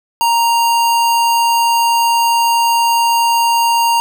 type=tone; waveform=square; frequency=932.3 Hz; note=A#5; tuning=in tune; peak=-11 dBFS; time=0.21-4 s; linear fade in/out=0 ms; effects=none